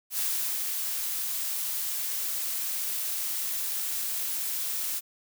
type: noise with ADSR envelope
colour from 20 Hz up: blue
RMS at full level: -28 dBFS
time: 0.1-5.01 s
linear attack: 83 ms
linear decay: 440 ms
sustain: -3 dB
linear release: 35 ms
effects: none